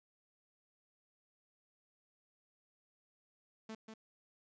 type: tone with echo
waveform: sawtooth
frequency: 220.5 Hz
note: A3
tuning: 4 cents sharp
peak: -40 dBFS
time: 3.69-3.75 s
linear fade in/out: 5 ms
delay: 190 ms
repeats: 1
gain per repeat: -5 dB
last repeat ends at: 3.94 s
effects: resampled to 16000 Hz + 12-bit